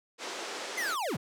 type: band-pass noise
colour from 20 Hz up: pink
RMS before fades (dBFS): -39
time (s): 0.18-0.97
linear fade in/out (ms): 50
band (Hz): 330 to 7500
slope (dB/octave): 24
type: linear sweep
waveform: square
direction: down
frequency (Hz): 2119 to 85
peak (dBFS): -31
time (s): 0.77-1.17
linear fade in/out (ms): 10
effects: none